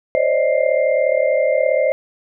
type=tone cluster; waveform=sine; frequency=521 / 558 / 593 / 632 / 2102 Hz; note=C5 / C#5 / D5 / D#5 / C7; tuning=-7 / +11 / +17 / +27 / +7 cents; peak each=-18 / -22 / -19 / -19 / -27 dBFS; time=0.15-1.92 s; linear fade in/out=0 ms; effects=none